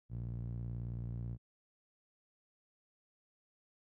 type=tone with band-pass filter; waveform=sawtooth; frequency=58.5 Hz; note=A#1; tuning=7 cents sharp; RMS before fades=-41 dBFS; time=0.09-1.38 s; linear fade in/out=50 ms; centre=120 Hz; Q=2.2; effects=none